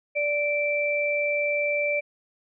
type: tone pair together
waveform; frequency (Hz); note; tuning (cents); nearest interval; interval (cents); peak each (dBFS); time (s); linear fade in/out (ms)
sine; 585 / 2340; D5 / D7; -7 / -7; 2 octaves; 2400; -25; 0.15-2.01; 20
effects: none